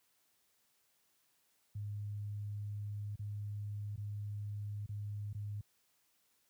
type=tone with dropouts; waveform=sine; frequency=103.3 Hz; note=G#2; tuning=9 cents flat; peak=-38 dBFS; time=1.75-5.61 s; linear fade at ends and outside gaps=5 ms; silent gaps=3.157-3.192 / 3.96-3.976 / 4.861-4.89 / 5.329-5.347 s; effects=white hiss -75 dBFS RMS until 6.49 s + high-pass 60 Hz 12 dB/octave